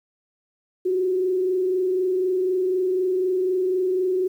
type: tone with frequency modulation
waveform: sine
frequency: 370 Hz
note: F#4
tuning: in tune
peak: -19 dBFS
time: 0.85-4.28 s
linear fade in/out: 10 ms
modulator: 24 Hz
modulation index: 0.44
effects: 9-bit